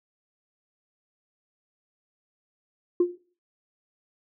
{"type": "tone with exponential decay", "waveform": "sine", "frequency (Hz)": 352.6, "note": "F4", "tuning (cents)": 17, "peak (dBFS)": -13, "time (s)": [3, 3.18], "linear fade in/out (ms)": 5, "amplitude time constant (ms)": 38, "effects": ["noise-tail reverb RT60 0.4 s tail -17 dB re dry", "tanh soft clip ceiling -13 dBFS"]}